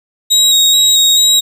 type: tone with vibrato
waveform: 30% pulse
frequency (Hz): 3797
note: A#7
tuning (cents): +31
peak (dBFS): -4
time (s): 0.3-1.41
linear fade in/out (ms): 20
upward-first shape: square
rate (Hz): 2.3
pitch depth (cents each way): 13
effects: none